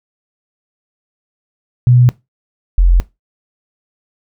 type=tone pair in turn; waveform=sine; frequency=123.5 / 43.83 Hz; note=B2 / F1; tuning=0 / +7 cents; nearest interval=octave + tritone; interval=1793 cents; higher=first; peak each=-5 dBFS; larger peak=neither; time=1.87-2.09 / 2.78-3 s; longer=neither; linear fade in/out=0 ms; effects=noise-tail reverb RT60 0.2 s tail -19 dB re dry